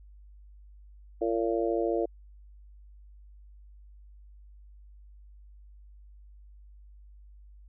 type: harmonic tone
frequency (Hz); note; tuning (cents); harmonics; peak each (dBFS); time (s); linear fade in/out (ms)
113.9; A#2; -40; 3 / 4 / 5 / 6; -29 / -30 / -32 / -34; 1.21-2.06; 10
effects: added 50 Hz sine -49 dBFS peak until 7.68 s